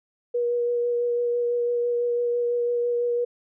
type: tone with vibrato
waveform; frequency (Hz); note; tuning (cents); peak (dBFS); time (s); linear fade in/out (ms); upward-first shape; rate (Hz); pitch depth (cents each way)
sine; 480; B4; -49; -21; 0.34-3.25; 10; sine; 6; 12
effects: none